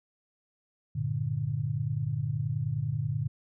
sine chord, G minor, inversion none, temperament equal, 98 / 116.54 / 146.83 Hz, G2 / Bb2 / D3, 0 / 0 / 0 cents, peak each -36 / -31 / -31 dBFS, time 0.95-3.28 s, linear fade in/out 10 ms, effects none

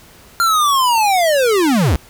square linear sweep, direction down, 1394 to 53.8 Hz, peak -12 dBFS, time 0.4-1.96 s, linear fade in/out 0 ms, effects pink hiss -44 dBFS RMS until 2.09 s

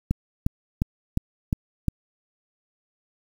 click train, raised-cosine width 5 ms, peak -9 dBFS, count 6, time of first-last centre 0.11-1.883 s, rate 2.82 Hz, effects 7-bit

